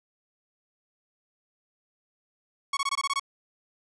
sawtooth tone bursts, 1108.7 Hz, C#6, in tune, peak -21 dBFS, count 8, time 2.73-3.197 s, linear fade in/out 5 ms, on 40 ms, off 21 ms, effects resampled to 22050 Hz + 10-bit

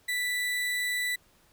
35% pulse tone, 1975.5 Hz, B6, in tune, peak -26 dBFS, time 0.08-1.16 s, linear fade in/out 10 ms, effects pink hiss -63 dBFS RMS until 1.52 s

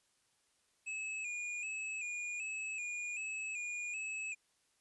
square tone with vibrato, 2512 Hz, D#7, 16 cents sharp, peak -39 dBFS, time 0.86-4.35 s, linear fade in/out 20 ms, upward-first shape square, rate 1.3 Hz, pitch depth 54 cents each way, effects white hiss -75 dBFS RMS until 4.8 s + resampled to 24000 Hz

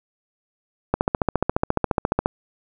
click train, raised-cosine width 1 ms, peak -4 dBFS, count 20, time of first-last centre 0.94-2.259 s, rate 14.4 Hz, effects none

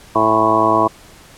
harmonic tone with a mistuned harmonic, 110 Hz, A2, in tune, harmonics 1 / 2 / 3 / 4 / 5 / 6 / 7 / 8 / 9 / 10, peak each -28 / -26 / -19 / -23 / -25 / -18 / -25 / -25 / -16 / -17 dBFS, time 0.15-0.88 s, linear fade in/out 10 ms, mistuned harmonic 8, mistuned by -71 cents, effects pink hiss -43 dBFS RMS until 1.37 s + low-pass 12000 Hz 12 dB/octave

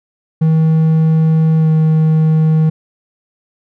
triangle tone with pitch glide, 159.5 to 157.76 Hz, D#3 to D#3, +43 to +24 cents, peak -6 dBFS, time 0.41-2.7 s, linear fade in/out 10 ms, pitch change -19 cents, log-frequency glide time 1.58-1.69 s, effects none

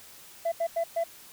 sine tone bursts at uneven times, 670 Hz, E5, 28 cents sharp, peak -22 dBFS, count 4, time 0.45-0.52 / 0.6-0.67 / 0.76-0.84 / 0.96-1.04 s, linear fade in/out 10 ms, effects tanh soft clip ceiling -23 dBFS + white hiss -50 dBFS RMS until 1.32 s

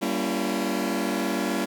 sawtooth chord, G diminished seventh, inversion none, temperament just, 196 / 235.2 / 282.2 / 338.7 Hz, G3 / Bb3 / Db4 / Fb4, 0 / +16 / +31 / +47 cents, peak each -26 dBFS, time 0.01-1.66 s, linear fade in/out 20 ms, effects none

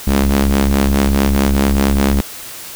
sawtooth ring-modulated tone, 69.2 Hz, C#2, 2 cents flat, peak -4 dBFS, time 0.07-2.21 s, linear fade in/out 0 ms, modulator 136 Hz, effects white hiss -31 dBFS RMS until 2.75 s

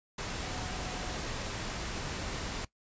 sine tone in noise, 735 Hz, F#5, 12 cents flat, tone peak -46 dBFS, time 0.42-1.16 s, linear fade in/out 5 ms, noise pink, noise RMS -37 dBFS, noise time 0.18-2.65 s, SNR -12 dB, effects noise-tail reverb RT60 0.1 s tail -18 dB re dry + resampled to 16000 Hz

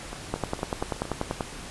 two click trains, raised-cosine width 1 ms, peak -22 / -12 dBFS, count 5 / 12, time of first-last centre 0.13-1.054 / 0.34-1.408 s, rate 4.33 / 10.3 Hz, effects pink hiss -40 dBFS RMS until 1.7 s + resampled to 24000 Hz

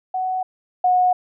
sine tone pair in turn, 745 / 729.2 Hz, F#5 / F#5, +12 / -25 cents, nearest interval unison, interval 37 cents, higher first, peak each -20 / -13 dBFS, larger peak second, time 0.14-0.43 / 0.84-1.13 s, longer neither, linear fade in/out 5 ms, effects none

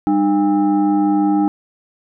sine tone with frequency modulation, 304 Hz, D#4, 40 cents flat, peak -12 dBFS, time 0.07-1.48 s, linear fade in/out 0 ms, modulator 502 Hz, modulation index 0.78, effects none

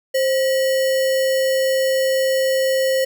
sine tone with sample-and-hold, 528 Hz, C5, 16 cents sharp, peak -15 dBFS, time 0.14-3.05 s, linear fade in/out 10 ms, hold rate 2450 Hz, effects none

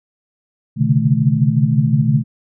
sine tone cluster, 122.8 / 136.5 / 142.3 / 155.8 / 216.5 Hz, B2 / C#3 / C#3 / D#3 / A3, -9 / -26 / +46 / +3 / -28 cents, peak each -18 dBFS, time 0.76-2.24 s, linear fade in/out 50 ms, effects none

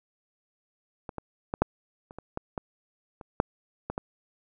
clicks, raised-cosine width 1 ms, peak -22 / -20 / -15 / -6 / -30 / -25 / -17 / -17 / -28 / -6 / -17 / -16 dBFS, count 12, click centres 1.092 / 1.183 / 1.539 / 1.62 / 2.109 / 2.186 / 2.374 / 2.578 / 3.212 / 3.401 / 3.9 / 3.979 s, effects none

